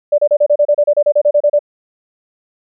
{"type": "tone bursts", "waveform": "sine", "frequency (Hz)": 587.3, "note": "D5", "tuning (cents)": 0, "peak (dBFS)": -7, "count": 16, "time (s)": [0.12, 1.592], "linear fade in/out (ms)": 10, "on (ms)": 62, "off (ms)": 32, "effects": []}